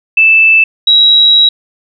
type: tone pair in turn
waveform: sine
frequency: 2638 / 3863 Hz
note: E7 / B7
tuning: +1 / -39 cents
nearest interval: perfect fifth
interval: 660 cents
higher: second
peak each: -3 dBFS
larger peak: neither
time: 0.17-0.64 / 0.87-1.49 s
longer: second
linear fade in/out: 5 ms
effects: none